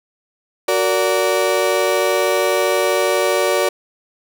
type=chord; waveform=35% pulse; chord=Gb augmented; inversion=none; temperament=just; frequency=370 / 462.5 / 578.1 Hz; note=Gb4 / Bb4 / D5; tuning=0 / -14 / -27 cents; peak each=-18 / -19 / -16 dBFS; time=0.68-3.69 s; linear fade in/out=5 ms; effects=none